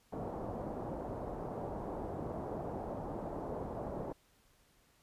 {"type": "low-pass noise", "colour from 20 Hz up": "white", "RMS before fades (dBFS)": -41, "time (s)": [0.12, 4.13], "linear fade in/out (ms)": 10, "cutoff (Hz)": 770, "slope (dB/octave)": 24, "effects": ["pink hiss -69 dBFS RMS until 5.02 s", "resampled to 32000 Hz"]}